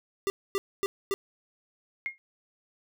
square tone bursts, 394.1 Hz, G4, 9 cents sharp, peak -26 dBFS, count 4, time 0.27-1.14 s, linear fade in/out 0 ms, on 30 ms, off 250 ms
sine tone with exponential decay, 2139 Hz, C7, 38 cents sharp, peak -25 dBFS, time 2.06-2.18 s, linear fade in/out 0 ms, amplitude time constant 25 ms
effects none

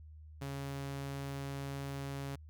sawtooth tone, 138.59 Hz, C#3, in tune, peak -35 dBFS, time 0.41-2.36 s, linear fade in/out 10 ms, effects added 77 Hz sine -50 dBFS peak until 2.49 s

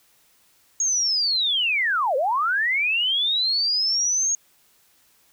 sine linear two-way sweep, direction down then up, 6645 to 492.3 to 6620 Hz, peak -19 dBFS, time 0.8-4.35 s, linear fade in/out 2 ms, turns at 2.16 s, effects white hiss -60 dBFS RMS until 5.32 s

